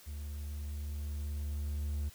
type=tone with level ramp; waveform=triangle; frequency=73.42 Hz; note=D2; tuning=in tune; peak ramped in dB=-37 to -30 dBFS; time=0.06-2.1 s; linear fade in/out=20 ms; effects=white hiss -57 dBFS RMS until 2.14 s